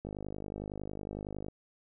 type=click train; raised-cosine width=2 ms; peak=-26 dBFS; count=74; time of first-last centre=0.05-1.484 s; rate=50.9 Hz; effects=none